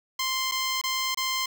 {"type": "tone with dropouts", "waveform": "10% pulse", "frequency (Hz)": 1046.5, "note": "C6", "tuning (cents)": 0, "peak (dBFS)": -17, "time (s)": [0.19, 1.46], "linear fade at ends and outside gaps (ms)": 5, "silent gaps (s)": [[0.514, 0.519], [0.815, 0.837], [1.147, 1.172]], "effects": ["8-bit"]}